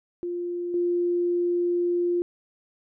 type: tone with level steps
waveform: sine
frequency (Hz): 350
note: F4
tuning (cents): +4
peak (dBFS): -27 / -21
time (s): 0.23-2.22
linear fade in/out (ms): 0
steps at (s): 0.74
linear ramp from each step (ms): 2
effects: none